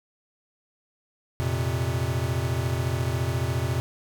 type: chord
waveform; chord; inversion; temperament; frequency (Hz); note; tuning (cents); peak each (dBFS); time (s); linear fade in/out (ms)
square; F suspended fourth; none; equal; 87.31 / 116.54 / 130.81; F2 / Bb2 / C3; 0 / 0 / 0; -30 / -29 / -29; 1.4-3.8; 0
effects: none